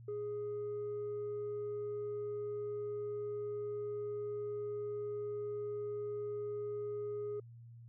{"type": "tone", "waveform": "sine", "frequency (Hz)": 415.3, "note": "G#4", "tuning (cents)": 0, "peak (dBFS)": -35, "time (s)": [0.08, 7.4], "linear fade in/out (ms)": 5, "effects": ["tanh soft clip ceiling -36 dBFS", "added 117 Hz sine -51 dBFS peak until 7.88 s"]}